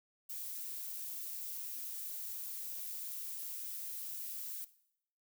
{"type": "noise", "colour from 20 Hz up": "violet", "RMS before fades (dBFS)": -43, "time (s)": [0.29, 4.65], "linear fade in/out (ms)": 10, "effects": ["noise-tail reverb RT60 0.7 s tail -17 dB re dry"]}